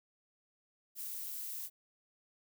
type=noise; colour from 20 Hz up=violet; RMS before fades=-42 dBFS; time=0.95-1.7 s; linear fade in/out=50 ms; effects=none